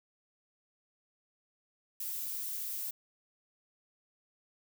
violet noise, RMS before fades -38 dBFS, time 2-2.91 s, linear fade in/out 5 ms, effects none

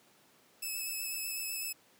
5% pulse tone with vibrato, 2603 Hz, E7, 22 cents flat, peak -27 dBFS, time 0.62-1.73 s, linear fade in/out 10 ms, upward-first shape sine, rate 8 Hz, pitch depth 19 cents each way, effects pink hiss -64 dBFS RMS until 1.99 s + high-pass 200 Hz 12 dB/octave

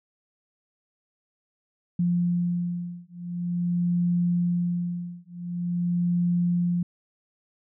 sine beating tone pair, 174.61 / 175.07 Hz, F3 / F3, 0 / +5 cents, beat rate 0.46 Hz, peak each -26 dBFS, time 1.99-6.83 s, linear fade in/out 5 ms, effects none

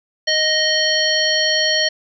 harmonic tone, 622.3 Hz, D#5, in tune, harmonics 1 / 3 / 5 / 7 / 9, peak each -22 / -20 / -21 / -19 / -24 dBFS, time 0.27-1.89 s, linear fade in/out 10 ms, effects none

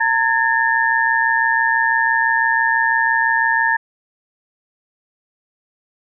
sine tone cluster, 913 / 1674 / 1800 Hz, A#5 / G#6 / A6, -36 / +13 / +39 cents, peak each -18 dBFS, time 0-3.77 s, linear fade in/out 10 ms, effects none

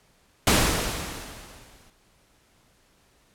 pink noise with exponential decay, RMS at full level -17 dBFS, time 0.47-1.9 s, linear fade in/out 2 ms, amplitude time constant 310 ms, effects pink hiss -62 dBFS RMS until 3.34 s + low-pass 12000 Hz 12 dB/octave

